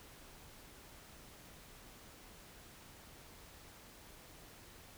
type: silence
effects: pink hiss -57 dBFS RMS until 4.97 s